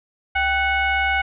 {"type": "tone with frequency modulation", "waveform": "sine", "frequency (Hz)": 1492, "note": "F#6", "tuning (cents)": 14, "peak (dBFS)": -17, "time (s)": [0.35, 1.22], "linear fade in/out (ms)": 10, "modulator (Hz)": 712, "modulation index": 1.4, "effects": []}